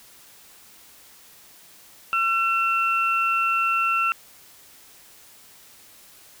sine tone pair together, 1350 / 2700 Hz, E6 / E7, +41 / +41 cents, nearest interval octave, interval 1200 cents, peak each -21 / -23 dBFS, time 2.13-4.12 s, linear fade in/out 0 ms, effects white hiss -50 dBFS RMS until 6.4 s

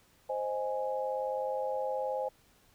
sine chord, Ab major, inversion first, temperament equal, 523.3 / 622.3 / 830.6 Hz, C5 / Eb5 / Ab5, 0 / 0 / 0 cents, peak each -33 / -38 / -36 dBFS, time 0.29-2.29 s, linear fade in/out 10 ms, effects pink hiss -65 dBFS RMS until 2.74 s

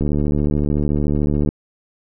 click train, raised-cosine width 3 ms, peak -7 dBFS, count 110, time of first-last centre 0.01-1.489 s, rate 73.7 Hz, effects none

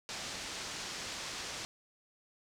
white low-pass noise, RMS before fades -42 dBFS, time 0.09-1.65 s, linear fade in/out 0 ms, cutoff 6700 Hz, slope 24 dB/octave, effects none

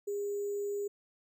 sine tone with sample-and-hold, 406.4 Hz, G#4, 38 cents flat, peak -32 dBFS, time 0.07-0.88 s, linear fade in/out 10 ms, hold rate 7350 Hz, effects none

